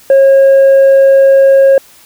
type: tone with tanh clipping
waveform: sine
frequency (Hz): 543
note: C#5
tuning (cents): -36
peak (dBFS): -3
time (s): 0.1-1.78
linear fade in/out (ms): 2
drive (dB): 2
effects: white hiss -41 dBFS RMS until 2.05 s